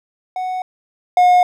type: tone pair in turn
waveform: triangle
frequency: 740 / 720.6 Hz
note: F#5 / F#5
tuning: 0 / -46 cents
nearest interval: unison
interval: 46 cents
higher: first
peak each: -18 / -6 dBFS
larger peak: second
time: 0.36-0.62 / 1.17-1.43 s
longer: neither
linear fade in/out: 2 ms
effects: none